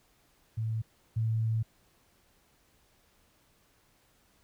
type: tone pair in turn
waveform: sine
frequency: 111.3 / 111.83 Hz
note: A2 / A2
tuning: +20 / +29 cents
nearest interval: unison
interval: 9 cents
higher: second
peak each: -29 / -26 dBFS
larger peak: second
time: 0.57-0.82 / 1.16-1.63 s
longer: second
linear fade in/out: 10 ms
effects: pink hiss -67 dBFS RMS until 4.43 s